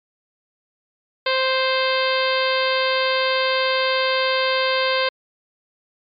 harmonic tone, 523.3 Hz, C5, in tune, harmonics 1 / 2 / 3 / 4 / 5 / 6 / 7 / 8 / 9, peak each -21 / -24 / -26 / -27 / -28 / -29 / -29 / -30 / -31 dBFS, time 1.26-5.09 s, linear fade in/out 5 ms, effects MP3 64 kbps

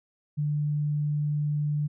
sine tone, 148.2 Hz, D3, 16 cents sharp, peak -24 dBFS, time 0.37-1.88 s, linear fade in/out 20 ms, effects none

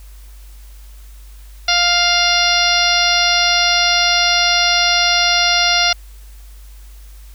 harmonic tone, 700 Hz, F5, 4 cents sharp, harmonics 1 / 2 / 3 / 4 / 5 / 6 / 7 / 8, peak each -20 / -20 / -20 / -20 / -20 / -20 / -20 / -20 dBFS, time 1.68-5.93 s, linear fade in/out 5 ms, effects added 50 Hz sine -35 dBFS peak until 7.34 s + white hiss -49 dBFS RMS until 7.34 s

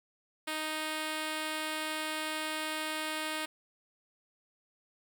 5% pulse tone, 311.1 Hz, D#4, in tune, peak -22 dBFS, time 0.47-3.46 s, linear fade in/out 10 ms, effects none

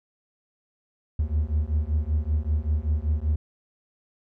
triangle beating tone pair, 73.42 / 78.62 Hz, D2 / D#2, 0 / +19 cents, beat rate 5.2 Hz, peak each -23 dBFS, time 1.19-3.36 s, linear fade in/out 5 ms, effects none

